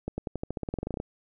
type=accelerating click train; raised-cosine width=2 ms; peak=-18 dBFS; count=17; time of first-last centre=0.08-1.001 s; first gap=100 ms; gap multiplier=0.92; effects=none